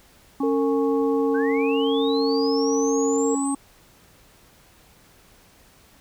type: harmonic tone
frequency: 276 Hz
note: C#4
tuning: 7 cents flat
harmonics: 1 / 3 / 4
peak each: -22 / -32 / -34 dBFS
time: 0.4-3.55 s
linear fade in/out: 5 ms
type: tone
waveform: sine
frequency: 455.1 Hz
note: A#4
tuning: 42 cents flat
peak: -21 dBFS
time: 0.43-3.35 s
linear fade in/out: 5 ms
type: linear sweep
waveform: sine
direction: up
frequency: 1480 to 8372 Hz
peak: -30 dBFS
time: 1.34-3.55 s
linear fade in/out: 10 ms
effects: pink hiss -54 dBFS RMS until 6 s